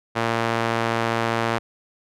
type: tone with band-pass filter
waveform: sawtooth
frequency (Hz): 114.9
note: A#2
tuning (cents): -25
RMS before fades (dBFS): -23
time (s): 0.15-1.59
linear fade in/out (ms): 20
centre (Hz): 1200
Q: 0.63
effects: none